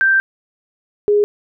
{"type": "tone pair in turn", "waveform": "sine", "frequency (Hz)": [1568, 413.8], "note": ["G6", "G#4"], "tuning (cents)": [0, -6], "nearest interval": "octave + major seventh", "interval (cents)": 2306, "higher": "first", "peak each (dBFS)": -10, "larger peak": "neither", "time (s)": [[0.01, 0.2], [1.08, 1.24]], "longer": "first", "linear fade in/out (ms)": 0, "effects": []}